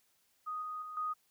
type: tone with level steps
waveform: sine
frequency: 1244.5 Hz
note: D#6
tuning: in tune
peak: -36 / -38 / -42 / -33 dBFS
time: 0.46-1.14 s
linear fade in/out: 20 ms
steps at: 0.62 / 0.82 / 0.97 s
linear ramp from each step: 2 ms
effects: white hiss -73 dBFS RMS until 1.3 s